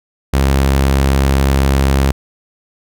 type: tone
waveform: sawtooth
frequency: 67.9 Hz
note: C#2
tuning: 35 cents flat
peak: -6 dBFS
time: 0.33-2.12 s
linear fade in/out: 10 ms
effects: none